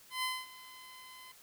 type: tone with ADSR envelope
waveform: 15% pulse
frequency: 1024 Hz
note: C6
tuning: 38 cents flat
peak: -25 dBFS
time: 0.1-1.32 s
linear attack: 130 ms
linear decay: 230 ms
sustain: -19 dB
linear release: 6 ms
effects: white hiss -59 dBFS RMS until 1.42 s